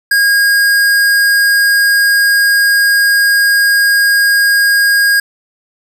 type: tone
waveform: square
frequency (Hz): 1630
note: G#6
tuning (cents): -33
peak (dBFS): -8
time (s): 0.11-5.2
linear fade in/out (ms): 5
effects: none